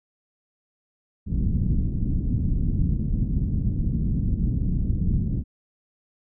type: low-pass noise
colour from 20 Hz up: pink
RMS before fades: -23 dBFS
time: 1.26-5.44 s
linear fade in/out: 50 ms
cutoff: 230 Hz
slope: 24 dB/octave
effects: none